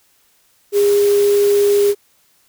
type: tone in noise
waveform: sine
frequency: 406.8 Hz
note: G#4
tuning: 36 cents flat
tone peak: -10 dBFS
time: 0.72-1.95 s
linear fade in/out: 50 ms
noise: white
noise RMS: -28 dBFS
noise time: 0.72-1.95 s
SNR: +15 dB
effects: white hiss -57 dBFS RMS until 2.48 s

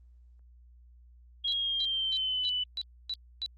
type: tone with pitch glide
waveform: sine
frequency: 3275 to 2986 Hz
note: G#7 to F#7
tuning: -25 to +15 cents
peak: -28 dBFS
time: 1.44-2.64 s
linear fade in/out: 10 ms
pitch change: -160 cents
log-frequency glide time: 1.57-2.48 s
type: tone bursts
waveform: sine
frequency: 3951 Hz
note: B7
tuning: in tune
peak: -31 dBFS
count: 7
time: 1.48-3.461 s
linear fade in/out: 0 ms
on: 43 ms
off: 280 ms
effects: added 60 Hz sine -53 dBFS peak until 3.57 s + Opus 24 kbps

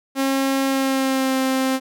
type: tone with pitch glide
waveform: sawtooth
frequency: 270 to 263.2 Hz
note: C#4 to C4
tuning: -45 to +10 cents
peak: -14 dBFS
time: 0.15-1.8 s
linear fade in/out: 50 ms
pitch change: -45 cents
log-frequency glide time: 0.66-1.37 s
effects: none

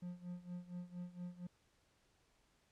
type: tone with tremolo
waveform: triangle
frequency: 177.4 Hz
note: F3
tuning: 27 cents sharp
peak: -40 dBFS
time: 0.02-1.47 s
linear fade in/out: 5 ms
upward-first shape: sine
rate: 4.3 Hz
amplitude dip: 85%
effects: pink hiss -75 dBFS RMS until 2.71 s + low-pass 9000 Hz 12 dB/octave

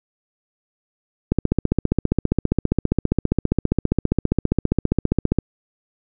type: click train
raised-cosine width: 3 ms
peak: -3 dBFS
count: 62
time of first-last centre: 1.32-5.387 s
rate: 15 Hz
effects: none

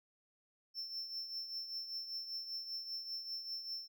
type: tone with tremolo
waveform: triangle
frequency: 5360 Hz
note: E8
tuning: 28 cents sharp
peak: -37 dBFS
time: 0.74-3.88 s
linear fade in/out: 50 ms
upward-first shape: triangle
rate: 5.1 Hz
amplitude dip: 65%
effects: none

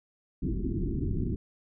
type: low-pass noise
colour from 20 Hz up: pink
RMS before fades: -30 dBFS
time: 0.42-1.36 s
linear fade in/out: 5 ms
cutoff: 390 Hz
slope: 96 dB/octave
effects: none

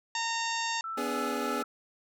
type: harmonic tone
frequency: 918 Hz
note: A#5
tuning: 27 cents flat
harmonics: 1 / 2 / 3 / 4 / 5 / 6 / 7 / 8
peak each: -33 / -36 / -38 / -39 / -40 / -41 / -41 / -42 dBFS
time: 0.15-0.81 s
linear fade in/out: 2 ms
type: tone with tremolo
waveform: sine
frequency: 1327 Hz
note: E6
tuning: 11 cents sharp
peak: -33 dBFS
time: 0.84-1.64 s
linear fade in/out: 2 ms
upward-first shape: sine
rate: 3.3 Hz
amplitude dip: 45%
type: chord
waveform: 25% pulse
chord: G# diminished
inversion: first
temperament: equal with one note detuned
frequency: 246.9 / 288 / 415.3 Hz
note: B3 / D4 / G#4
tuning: 0 / -34 / 0 cents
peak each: -31 / -32 / -31 dBFS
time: 0.97-1.63 s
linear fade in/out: 10 ms
effects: none

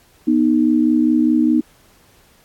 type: tone pair together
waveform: sine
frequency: 243.9 / 308.8 Hz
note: B3 / D#4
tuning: -21 / -13 cents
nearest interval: major third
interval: 408 cents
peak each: -15 / -14 dBFS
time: 0.27-1.61 s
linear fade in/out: 10 ms
effects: pink hiss -53 dBFS RMS until 2.44 s + AAC 64 kbps

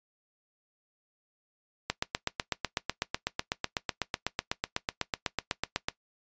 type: click train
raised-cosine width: 0.2 ms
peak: -10 dBFS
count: 33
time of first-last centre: 1.9-5.885 s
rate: 8.03 Hz
effects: noise-tail reverb RT60 0.1 s tail -18 dB re dry + resampled to 16000 Hz

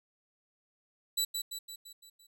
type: tone with echo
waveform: 20% pulse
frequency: 3951 Hz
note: B7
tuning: in tune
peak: -22 dBFS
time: 1.17-1.25 s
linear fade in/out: 10 ms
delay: 170 ms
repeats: 6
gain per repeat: -5 dB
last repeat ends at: 2.27 s
effects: none

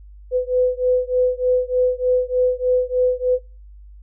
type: beating tone pair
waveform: sine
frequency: 501 / 504.3 Hz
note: B4 / B4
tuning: +25 / +36 cents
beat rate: 3.3 Hz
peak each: -18 / -19 dBFS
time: 0.31-3.39 s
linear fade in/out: 50 ms
effects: noise-tail reverb RT60 0.3 s tail -21 dB re dry + added 50 Hz sine -39 dBFS peak until 4.02 s

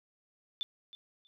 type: tone with echo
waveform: sine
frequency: 3522 Hz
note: A7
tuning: 1 cent sharp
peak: -32 dBFS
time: 0.61-0.63 s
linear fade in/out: 0 ms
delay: 320 ms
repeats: 2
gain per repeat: -15 dB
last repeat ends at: 1.27 s
effects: none

